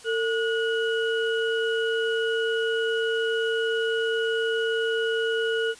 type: tone cluster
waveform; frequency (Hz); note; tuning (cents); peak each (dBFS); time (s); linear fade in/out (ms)
sine; 451.2 / 1451 / 2930; A4 / F#6 / F#7; +44 / -34 / -18; -24 / -28 / -33; 0.04-5.75; 50
effects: white hiss -48 dBFS RMS until 5.79 s + resampled to 22050 Hz